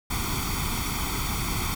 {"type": "noise with comb filter", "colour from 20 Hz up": "pink", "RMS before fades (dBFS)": -28, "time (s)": [0.1, 1.75], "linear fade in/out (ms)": 10, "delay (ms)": 0.88, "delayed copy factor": 0.8, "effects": []}